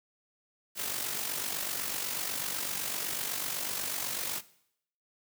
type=noise with amplitude modulation; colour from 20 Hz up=white; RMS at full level=-32 dBFS; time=0.75-4.42 s; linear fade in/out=50 ms; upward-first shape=sine; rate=48 Hz; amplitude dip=55%; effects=noise-tail reverb RT60 0.7 s tail -18 dB re dry + high-pass 100 Hz 12 dB/octave